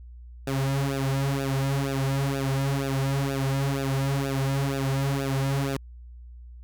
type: tone with flanger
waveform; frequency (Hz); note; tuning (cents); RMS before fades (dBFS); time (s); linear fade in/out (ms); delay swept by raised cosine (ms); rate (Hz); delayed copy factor
sawtooth; 136.7; C#3; -24; -26; 0.47-5.77; 5; 0.94 to 4.74; 2.1; -1
effects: added 60 Hz sine -41 dBFS peak until 6.63 s